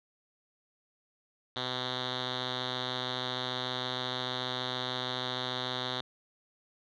5% pulse tone with low-pass filter, 126.5 Hz, B2, 42 cents sharp, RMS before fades -35 dBFS, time 1.56-6.01 s, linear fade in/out 2 ms, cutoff 3700 Hz, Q 5.5, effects none

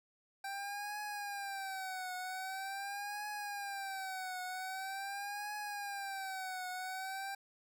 25% pulse tone with vibrato, 783 Hz, G5, 2 cents flat, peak -36 dBFS, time 0.44-7.35 s, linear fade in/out 5 ms, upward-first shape triangle, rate 0.44 Hz, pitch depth 120 cents each way, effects none

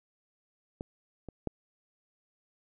clicks, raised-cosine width 2 ms, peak -23 / -28 / -18 dBFS, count 3, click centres 0.809 / 1.287 / 1.473 s, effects none

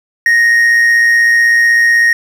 triangle tone with amplitude modulation, 1864.7 Hz, A#6, in tune, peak -3 dBFS, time 0.26-2.13 s, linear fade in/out 2 ms, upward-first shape sine, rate 116 Hz, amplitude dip 35%, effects 7-bit

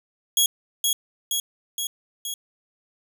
15% pulse tone with echo, 3322 Hz, G#7, in tune, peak -9 dBFS, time 0.37-0.46 s, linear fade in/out 2 ms, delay 470 ms, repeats 4, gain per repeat -3 dB, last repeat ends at 2.34 s, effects none

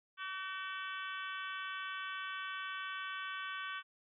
harmonic tone with a mistuned harmonic, 380.9 Hz, G4, 50 cents flat, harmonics 3 / 4 / 5 / 6 / 7 / 8 / 9, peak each -44 / -43 / -51 / -51 / -51 / -50 / -52 dBFS, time 0.17-3.83 s, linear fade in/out 50 ms, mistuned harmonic 5, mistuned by -52 cents, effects none

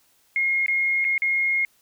sine tone with dropouts, 2147 Hz, C7, 44 cents sharp, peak -19 dBFS, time 0.36-1.65 s, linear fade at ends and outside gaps 1 ms, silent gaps 0.662-0.682 / 1.044-1.049 / 1.179-1.22 s, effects white hiss -62 dBFS RMS until 1.81 s

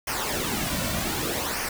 pink noise with flanger, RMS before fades -28 dBFS, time 0.07-1.69 s, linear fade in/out 5 ms, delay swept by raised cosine 0.26 to 2.46 ms, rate 0.65 Hz, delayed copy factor -0.65, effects none

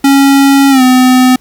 square tone with pitch glide, 276 to 254.6 Hz, C#4 to C4, -7 to -47 cents, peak -4 dBFS, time 0.04-1.36 s, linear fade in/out 5 ms, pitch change -140 cents, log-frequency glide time 0.7-0.82 s, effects pink hiss -47 dBFS RMS until 1.4 s

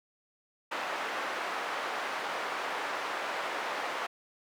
white band-pass noise, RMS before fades -35 dBFS, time 0.71-4.07 s, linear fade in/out 10 ms, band 520 to 1500 Hz, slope 12 dB/octave, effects none

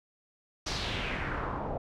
pink noise with low-pass filter sweep, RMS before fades -34 dBFS, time 0.66-1.78 s, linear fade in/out 10 ms, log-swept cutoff 5500 to 670 Hz, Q 2.4, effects none

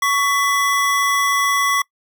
square tone pair together, 1120.8 / 1997 Hz, C#6 / B6, +19 / +19 cents, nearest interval minor seventh, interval 1000 cents, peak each -17 / -21 dBFS, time 0.02-1.82 s, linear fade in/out 5 ms, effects noise-tail reverb RT60 0.1 s tail -24 dB re dry

